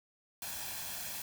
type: noise with comb filter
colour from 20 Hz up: white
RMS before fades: -41 dBFS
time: 0.42-1.22 s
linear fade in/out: 2 ms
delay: 1.2 ms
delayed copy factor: +0.55
effects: none